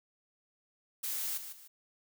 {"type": "noise with echo", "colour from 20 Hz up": "blue", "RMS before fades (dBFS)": -36, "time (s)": [1.03, 1.38], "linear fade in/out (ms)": 10, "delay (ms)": 150, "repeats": 2, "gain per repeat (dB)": -9, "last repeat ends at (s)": 1.68, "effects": []}